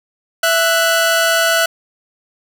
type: tone pair together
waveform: sawtooth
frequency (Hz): 662.7 / 1480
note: E5 / F#6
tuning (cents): +9 / 0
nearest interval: octave + major second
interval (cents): 1391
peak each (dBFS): -11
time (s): 0.43-1.66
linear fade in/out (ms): 5
effects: none